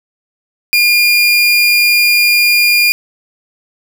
30% pulse tone, 2417 Hz, D7, 49 cents sharp, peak -5 dBFS, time 0.73-2.92 s, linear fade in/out 0 ms, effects none

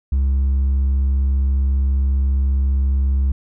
triangle tone with hard clipping, 67.4 Hz, C#2, 48 cents flat, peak -13 dBFS, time 0.12-3.32 s, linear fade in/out 5 ms, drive 1 dB, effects none

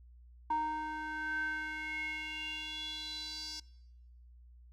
square tone with band-pass filter sweep, 309.4 Hz, D#4, 10 cents flat, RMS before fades -39 dBFS, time 0.5-3.6 s, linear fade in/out 5 ms, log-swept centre 950 to 5100 Hz, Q 6.6, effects noise-tail reverb RT60 1.0 s tail -24 dB re dry + added 60 Hz sine -54 dBFS peak until 4.72 s

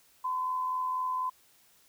sine tone with amplitude modulation, 1019 Hz, C6, 46 cents flat, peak -27 dBFS, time 0.24-1.3 s, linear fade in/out 10 ms, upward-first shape sine, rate 84 Hz, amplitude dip 35%, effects white hiss -63 dBFS RMS until 1.88 s

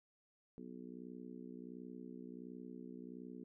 harmonic tone, 61.4 Hz, B1, 9 cents flat, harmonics 3 / 4 / 5 / 6 / 7, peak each -54 / -51 / -56 / -57 / -58 dBFS, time 0.58-3.44 s, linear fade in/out 0 ms, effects none

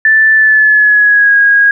sine tone with pitch glide, 1760 to 1642.1 Hz, A6 to G#6, 0 to -20 cents, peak -4 dBFS, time 0.05-1.71 s, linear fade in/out 2 ms, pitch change -120 cents, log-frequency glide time 0.34-1.37 s, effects none

